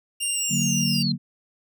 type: tone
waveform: sawtooth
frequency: 2794 Hz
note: F7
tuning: in tune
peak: -24 dBFS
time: 0.2-1.03 s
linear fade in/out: 10 ms
type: linear sweep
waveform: sine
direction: down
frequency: 8800 to 4092 Hz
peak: -25 dBFS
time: 0.22-1.12 s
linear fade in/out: 5 ms
type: chord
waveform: sine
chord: D augmented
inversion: none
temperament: equal with one note detuned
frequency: 146.83 / 185 / 231.5 Hz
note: D3 / F#3 / A#3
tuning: 0 / 0 / -12 cents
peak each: -26 dBFS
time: 0.49-1.18 s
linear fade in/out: 50 ms
effects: none